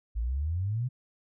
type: exponential sweep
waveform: sine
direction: up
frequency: 52.7 to 130.81 Hz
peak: -27 dBFS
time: 0.15-0.89 s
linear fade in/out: 20 ms
effects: none